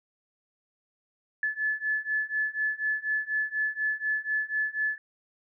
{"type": "beating tone pair", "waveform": "sine", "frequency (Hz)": [1725, 1729.1], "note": ["A6", "A6"], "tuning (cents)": [-35, -31], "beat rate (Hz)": 4.1, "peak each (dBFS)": [-30, -29], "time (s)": [1.43, 4.98], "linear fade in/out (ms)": 2, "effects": []}